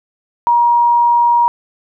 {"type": "tone", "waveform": "sine", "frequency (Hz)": 950, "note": "A#5", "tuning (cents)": 33, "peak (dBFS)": -8, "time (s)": [0.47, 1.48], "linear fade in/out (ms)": 0, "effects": []}